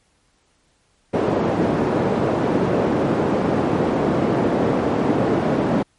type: band-pass noise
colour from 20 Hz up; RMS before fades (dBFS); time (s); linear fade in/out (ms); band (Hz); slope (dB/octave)
white; -19; 1.13-5.83; 10; 150 to 450; 12
effects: pink hiss -62 dBFS RMS until 5.98 s + MP3 48 kbps